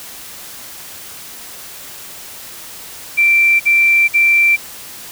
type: tone bursts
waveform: sine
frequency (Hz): 2349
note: D7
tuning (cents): 0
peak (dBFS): -8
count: 3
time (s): 3.17-4.566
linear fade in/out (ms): 20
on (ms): 430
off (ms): 53
effects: white hiss -33 dBFS RMS until 5.11 s